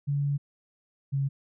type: tone pair in turn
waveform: sine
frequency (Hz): 142.4 / 137.95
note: C#3 / C#3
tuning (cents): +47 / -8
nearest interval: minor second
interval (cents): 55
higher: first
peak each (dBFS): -24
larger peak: neither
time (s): 0.07-0.38 / 1.12-1.29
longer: first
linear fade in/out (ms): 20
effects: none